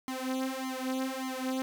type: tone with flanger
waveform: sawtooth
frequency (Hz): 261.1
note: C4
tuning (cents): -3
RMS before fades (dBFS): -34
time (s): 0.08-1.62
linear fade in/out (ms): 0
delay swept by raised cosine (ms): 0.95 to 4.15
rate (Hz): 1.7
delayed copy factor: +1
effects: 9-bit